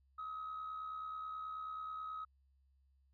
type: tone with amplitude modulation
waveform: sine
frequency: 1272 Hz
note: D#6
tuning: 38 cents sharp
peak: -38 dBFS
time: 0.18-2.25 s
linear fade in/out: 10 ms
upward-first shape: sine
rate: 69.3 Hz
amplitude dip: 50%
effects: tanh soft clip ceiling -38 dBFS + added 67 Hz sine -69 dBFS peak until 3.13 s